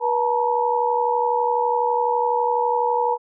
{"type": "tone cluster", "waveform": "sine", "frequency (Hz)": [483.8, 877, 949], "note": ["B4", "A5", "A#5"], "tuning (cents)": [-36, -6, 31], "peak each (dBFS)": -22, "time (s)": [0, 3.18], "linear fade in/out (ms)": 50, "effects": []}